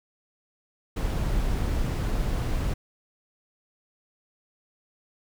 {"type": "noise", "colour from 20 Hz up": "brown", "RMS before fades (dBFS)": -26, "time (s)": [0.96, 2.74], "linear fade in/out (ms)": 10, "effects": []}